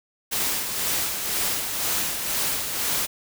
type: noise with tremolo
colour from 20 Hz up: white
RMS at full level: -24 dBFS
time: 0.31-3.07 s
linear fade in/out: 20 ms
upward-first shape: sine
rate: 2 Hz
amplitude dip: 45%
effects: none